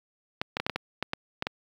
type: clicks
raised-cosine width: 0.3 ms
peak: -12 dBFS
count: 10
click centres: 0.415 / 0.569 / 0.6 / 0.665 / 0.697 / 0.76 / 1.026 / 1.134 / 1.424 / 1.469 s
effects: high-pass 80 Hz 12 dB/octave + 8-bit